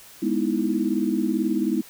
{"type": "chord", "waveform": "sine", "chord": "E major seventh", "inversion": "first", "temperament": "equal", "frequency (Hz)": [207.7, 246.9, 311.1, 329.6], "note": ["G#3", "B3", "D#4", "E4"], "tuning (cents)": [0, 0, 0, 0], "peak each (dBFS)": -26, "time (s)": [0.22, 1.82], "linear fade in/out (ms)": 10, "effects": ["white hiss -47 dBFS RMS until 1.89 s"]}